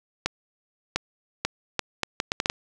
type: accelerating click train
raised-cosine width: 0.2 ms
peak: -6 dBFS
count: 10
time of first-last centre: 0.26-2.499 s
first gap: 700 ms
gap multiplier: 0.7
effects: none